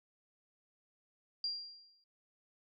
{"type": "tone with exponential decay", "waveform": "sine", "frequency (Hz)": 4767, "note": "D8", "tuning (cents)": 25, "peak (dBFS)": -32, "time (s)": [1.44, 2.04], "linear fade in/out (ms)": 2, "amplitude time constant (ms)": 130, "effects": []}